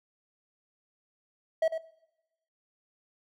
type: tone with echo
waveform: triangle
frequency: 645 Hz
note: E5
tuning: 38 cents flat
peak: -20 dBFS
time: 1.62-1.68 s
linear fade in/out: 5 ms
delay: 100 ms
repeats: 1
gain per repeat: -9 dB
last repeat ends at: 1.78 s
effects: noise-tail reverb RT60 0.9 s tail -19 dB re dry